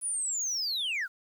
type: linear sweep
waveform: sine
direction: down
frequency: 9956 to 1347 Hz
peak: -26 dBFS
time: 0.01-1.08 s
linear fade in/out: 50 ms
effects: tanh soft clip ceiling -28 dBFS + 10-bit